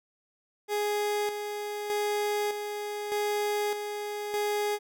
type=tone with tremolo; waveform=30% pulse; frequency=415.3 Hz; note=G#4; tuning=in tune; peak=-24 dBFS; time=0.68-4.79 s; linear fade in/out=50 ms; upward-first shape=square; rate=0.82 Hz; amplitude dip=50%; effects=none